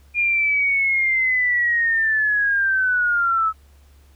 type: linear sweep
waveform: sine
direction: down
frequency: 2422 to 1289 Hz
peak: -16 dBFS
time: 0.14-3.53 s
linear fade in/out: 50 ms
effects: added 70 Hz sine -48 dBFS peak until 4.15 s + pink hiss -59 dBFS RMS until 4.15 s